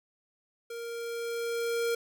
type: tone with level ramp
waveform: square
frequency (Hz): 466.6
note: A#4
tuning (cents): +2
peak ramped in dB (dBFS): -38 to -27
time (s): 0.7-1.95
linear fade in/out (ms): 5
effects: none